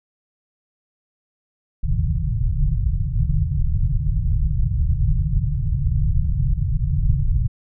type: low-pass noise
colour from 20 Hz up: pink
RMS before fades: -19 dBFS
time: 1.83-7.48 s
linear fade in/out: 10 ms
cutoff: 160 Hz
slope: 96 dB/octave
effects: none